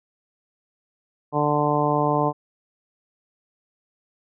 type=harmonic tone; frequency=147.9 Hz; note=D3; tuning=13 cents sharp; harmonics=1 / 2 / 3 / 4 / 5 / 6 / 7; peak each=-26 / -26 / -26 / -26 / -26 / -26 / -26 dBFS; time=1.32-2.33 s; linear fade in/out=50 ms; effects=none